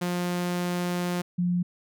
sawtooth / sine tone pair in turn, 177 / 177 Hz, F3 / F3, +23 / +23 cents, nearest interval unison, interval 0 cents, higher neither, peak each -22 dBFS, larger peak neither, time 0.01-1.22 / 1.38-1.63 s, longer first, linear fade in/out 10 ms, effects none

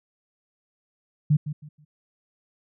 sine tone with echo, 150 Hz, D3, 37 cents sharp, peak -15 dBFS, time 1.3-1.37 s, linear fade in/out 10 ms, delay 160 ms, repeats 3, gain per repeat -12 dB, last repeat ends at 1.85 s, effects none

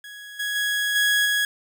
30% pulse tone with level steps, 1666 Hz, G#6, 5 cents sharp, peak -35 / -22 / -19 / -15 / -17 dBFS, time 0.04-1.45 s, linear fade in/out 2 ms, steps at 0.39 / 0.55 / 0.95 / 1.25 s, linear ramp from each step 10 ms, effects none

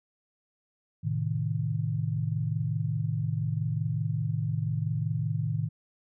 sine chord, A diminished, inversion none, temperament equal, 110 / 130.81 / 155.56 Hz, A2 / C3 / Eb3, 0 / 0 / 0 cents, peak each -30 / -33 / -30 dBFS, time 1.03-5.69 s, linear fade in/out 20 ms, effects none

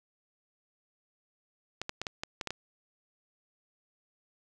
clicks, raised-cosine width 0.2 ms, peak -17 dBFS, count 8, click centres 1.816 / 1.894 / 2.016 / 2.068 / 2.235 / 2.412 / 2.473 / 2.506 s, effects none

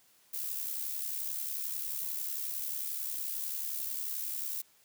violet noise with amplitude modulation, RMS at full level -34 dBFS, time 0.33-4.62 s, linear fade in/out 10 ms, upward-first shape sine, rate 71.2 Hz, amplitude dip 55%, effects white hiss -65 dBFS RMS until 4.84 s + high-pass 80 Hz 12 dB/octave

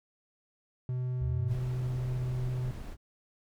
triangle tone, 126.1 Hz, B2, 36 cents sharp, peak -28 dBFS, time 0.89-2.71 s, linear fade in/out 2 ms
sine linear sweep, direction up, 67.6 to 113.1 Hz, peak -31 dBFS, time 1.21-1.55 s, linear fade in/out 5 ms
brown noise, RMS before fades -41 dBFS, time 1.47-2.97 s, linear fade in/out 50 ms
effects none

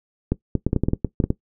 clicks, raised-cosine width 3 ms, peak -6 dBFS, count 12, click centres 0.32 / 0.553 / 0.666 / 0.731 / 0.763 / 0.836 / 0.885 / 0.934 / 1.047 / 1.202 / 1.24 / 1.304 s, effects noise-tail reverb RT60 0.1 s tail -18 dB re dry

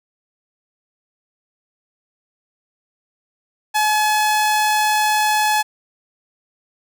sawtooth tone, 852 Hz, G#5, 44 cents sharp, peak -11 dBFS, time 3.74-5.63 s, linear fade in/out 20 ms, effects none

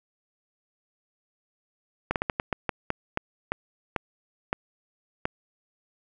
slowing click train, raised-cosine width 0.5 ms, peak -10 dBFS, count 13, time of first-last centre 2.11-5.254 s, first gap 48 ms, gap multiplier 1.28, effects none

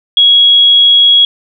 sine tone, 3322 Hz, G#7, in tune, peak -3 dBFS, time 0.17-1.25 s, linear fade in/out 2 ms, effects none

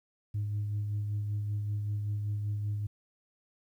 sine tone with tremolo, 103.83 Hz, G#2, in tune, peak -27 dBFS, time 0.34-2.87 s, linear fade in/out 10 ms, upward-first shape sine, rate 5.2 Hz, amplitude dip 35%, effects tanh soft clip ceiling -27 dBFS + 11-bit

